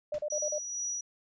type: tone bursts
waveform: sine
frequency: 599 Hz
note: D5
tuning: 34 cents sharp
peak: -30 dBFS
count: 5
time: 0.12-0.584 s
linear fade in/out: 5 ms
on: 64 ms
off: 36 ms
type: noise with exponential decay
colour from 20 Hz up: pink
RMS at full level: -45 dBFS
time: 0.14-0.28 s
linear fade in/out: 2 ms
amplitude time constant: 29 ms
type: tone with tremolo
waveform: sine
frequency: 5830 Hz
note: F#8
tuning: 26 cents flat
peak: -31 dBFS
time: 0.3-1.01 s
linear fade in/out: 5 ms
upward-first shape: sine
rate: 2.2 Hz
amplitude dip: 45%
effects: resampled to 16000 Hz